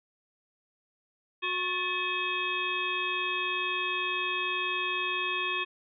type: harmonic tone with a mistuned harmonic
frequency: 364.2 Hz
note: F#4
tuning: 27 cents flat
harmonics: 1 / 3 / 5 / 7 / 9 / 10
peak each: -39 / -34 / -37 / -31 / -37 / -42 dBFS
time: 1.42-5.65 s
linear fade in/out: 20 ms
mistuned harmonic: 5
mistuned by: -70 cents
effects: none